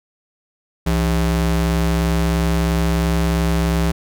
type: ring-modulated tone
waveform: square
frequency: 117.3 Hz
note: A#2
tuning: 11 cents sharp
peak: -13 dBFS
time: 0.86-3.92 s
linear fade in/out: 10 ms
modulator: 51.5 Hz
effects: none